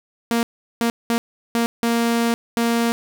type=tone bursts at uneven times; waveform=sawtooth; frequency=233.1 Hz; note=A#3; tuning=in tune; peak=-13 dBFS; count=6; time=0.31-0.43 / 0.81-0.9 / 1.1-1.18 / 1.55-1.66 / 1.83-2.34 / 2.57-2.92 s; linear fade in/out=0 ms; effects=none